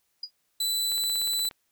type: tone with exponential decay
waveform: sine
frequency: 4900 Hz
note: D#8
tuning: 27 cents flat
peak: -28 dBFS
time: 0.23-0.31 s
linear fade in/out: 5 ms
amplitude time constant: 16 ms
type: tone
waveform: sawtooth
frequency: 3988 Hz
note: B7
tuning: 16 cents sharp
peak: -22 dBFS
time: 0.6-1.49 s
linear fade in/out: 5 ms
type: click train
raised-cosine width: 0.3 ms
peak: -27 dBFS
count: 11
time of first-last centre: 0.92-1.512 s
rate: 16.9 Hz
effects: white hiss -73 dBFS RMS until 1.71 s